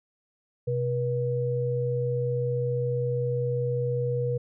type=tone pair together; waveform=sine; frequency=127.8 / 482.5 Hz; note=C3 / B4; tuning=-40 / -40 cents; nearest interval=octave + major seventh; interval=2300 cents; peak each=-27 dBFS; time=0.67-4.38 s; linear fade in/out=10 ms; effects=none